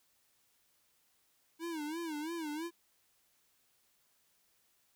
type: tone with vibrato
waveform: square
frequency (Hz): 317.2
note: D#4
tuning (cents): +33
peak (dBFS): -38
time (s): 1.59-2.71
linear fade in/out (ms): 50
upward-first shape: sine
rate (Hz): 3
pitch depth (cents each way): 130
effects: white hiss -73 dBFS RMS until 4.95 s